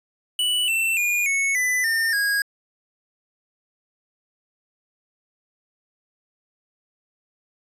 square tone with pitch steps, 2960 / 2683 / 2432 / 2205 / 1998.5 / 1811.6 / 1642.2 Hz, F#7 / E7 / D#7 / C#7 / B6 / A#6 / G#6, 0 / +30 / -40 / -10 / +20 / -50 / -20 cents, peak -20 dBFS, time 0.39-2.42 s, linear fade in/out 2 ms, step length 290 ms, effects resampled to 32000 Hz

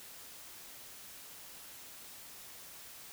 silence, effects white hiss -51 dBFS RMS until 3.12 s

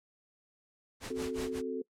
pink noise with tremolo, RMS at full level -40 dBFS, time 1-1.62 s, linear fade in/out 50 ms, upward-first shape sine, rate 5.4 Hz, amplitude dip 95%
sine chord, F# diminished, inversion second, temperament equal, 261.6 / 370 / 440 Hz, C4 / F#4 / A4, 0 / 0 / 0 cents, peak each -38 / -39 / -36 dBFS, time 1.1-1.82 s, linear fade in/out 5 ms
effects noise-tail reverb RT60 0.1 s tail -23 dB re dry + low-pass 10000 Hz 12 dB/octave

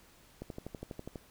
click train, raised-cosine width 2 ms, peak -27 dBFS, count 10, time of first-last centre 0.42-1.158 s, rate 12.2 Hz, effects pink hiss -61 dBFS RMS until 1.3 s

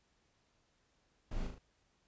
brown noise with echo, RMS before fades -40 dBFS, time 1.31-1.47 s, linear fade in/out 5 ms, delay 38 ms, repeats 3, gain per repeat -4 dB, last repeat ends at 1.584 s, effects pink hiss -75 dBFS RMS until 2.07 s + resampled to 16000 Hz

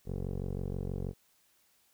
15% pulse tone with low-pass filter, 46.25 Hz, F#1, in tune, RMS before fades -36 dBFS, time 0.05-1.14 s, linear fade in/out 50 ms, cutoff 420 Hz, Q 1.6, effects white hiss -69 dBFS RMS until 1.93 s

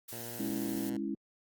blue noise, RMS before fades -44 dBFS, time 0.08-0.9 s, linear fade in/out 10 ms
10% pulse tone with pitch glide, 117.2 to 121.68 Hz, A#2 to B2, +10 to -25 cents, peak -35 dBFS, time 0.12-0.97 s, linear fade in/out 5 ms, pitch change +65 cents, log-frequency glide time 0.24-0.8 s
sine chord, C# minor, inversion second, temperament equal, 207.7 / 277.2 / 329.6 Hz, G#3 / C#4 / E4, 0 / 0 / 0 cents, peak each -37 dBFS, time 0.39-1.15 s, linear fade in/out 5 ms
effects Opus 48 kbps

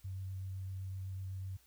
sine tone with vibrato, 95 Hz, F#2, 46 cents sharp, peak -39 dBFS, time 0.04-1.57 s, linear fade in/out 10 ms, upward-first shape sine, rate 7.9 Hz, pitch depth 11 cents each way, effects added 60 Hz sine -70 dBFS peak until 1.66 s + white hiss -68 dBFS RMS until 1.66 s

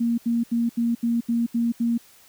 sine tone bursts, 234 Hz, A#3, 7 cents sharp, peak -19 dBFS, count 8, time 0-1.979 s, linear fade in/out 10 ms, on 180 ms, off 77 ms, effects white hiss -53 dBFS RMS until 2.28 s

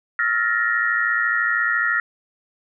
sine tone cluster, 1310 / 1402 / 1766 / 1880 Hz, E6 / F6 / A6 / A#6, -11 / +6 / +6 / +14 cents, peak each -28 / -22 / -25 / -21 dBFS, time 0.19-2 s, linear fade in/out 2 ms, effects none

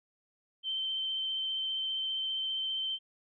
sine tone with vibrato, 3105 Hz, G7, 17 cents flat, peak -31 dBFS, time 0.63-2.99 s, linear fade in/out 50 ms, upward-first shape triangle, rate 15 Hz, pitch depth 21 cents each way, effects none

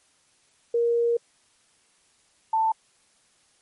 sine tone pair in turn, 470 / 887.2 Hz, A#4 / A5, +14 / +14 cents, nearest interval major seventh, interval 1100 cents, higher second, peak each -19 dBFS, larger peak neither, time 0.74-1.17 / 2.53-2.72 s, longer first, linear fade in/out 5 ms, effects white hiss -63 dBFS RMS until 3.61 s + MP3 48 kbps

